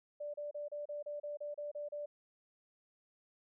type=tone bursts; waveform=sine; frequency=587.3 Hz; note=D5; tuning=in tune; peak=-39 dBFS; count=11; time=0.2-2.06 s; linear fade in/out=10 ms; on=140 ms; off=32 ms; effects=none